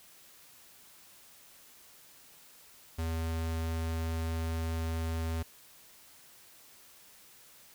square tone, 81.6 Hz, E2, 17 cents flat, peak -32 dBFS, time 2.98-5.43 s, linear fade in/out 10 ms, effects white hiss -57 dBFS RMS until 7.74 s

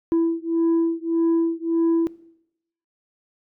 sine beating tone pair, 331 / 332.7 Hz, E4 / E4, +7 / +16 cents, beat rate 1.7 Hz, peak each -19 dBFS, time 0.12-2.07 s, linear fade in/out 0 ms, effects noise-tail reverb RT60 0.8 s tail -20 dB re dry + tanh soft clip ceiling -15 dBFS

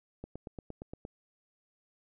click train, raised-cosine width 2 ms, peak -28 dBFS, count 8, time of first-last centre 0.24-1.051 s, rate 8.63 Hz, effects none

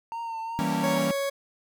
triangle tone with vibrato, 912 Hz, A#5, 38 cents flat, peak -29 dBFS, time 0.12-0.98 s, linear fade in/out 0 ms, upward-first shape triangle, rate 2.7 Hz, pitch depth 37 cents each way
45% pulse chord, E diminished seventh, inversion none, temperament equal, 164.81 / 196 / 233.1 / 277.2 Hz, E3 / G3 / Bb3 / Db4, 0 / 0 / 0 / 0 cents, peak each -31 dBFS, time 0.59-1.11 s, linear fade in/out 0 ms
40% pulse tone, 555 Hz, C#5, 2 cents sharp, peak -25 dBFS, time 0.83-1.3 s, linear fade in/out 10 ms
effects none

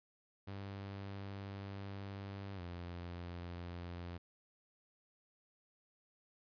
sawtooth tone with pitch glide, 98.6 to 87.34 Hz, G2 to F2, +11 to +1 cents, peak -40 dBFS, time 0.47-4.18 s, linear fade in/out 10 ms, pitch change -210 cents, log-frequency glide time 2.55-2.61 s, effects resampled to 11025 Hz

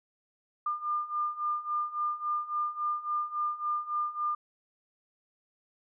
sine beating tone pair, 1201 / 1204.6 Hz, D6 / D6, +38 / +44 cents, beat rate 3.6 Hz, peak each -34 / -31 dBFS, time 0.66-4.35 s, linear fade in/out 5 ms, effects none

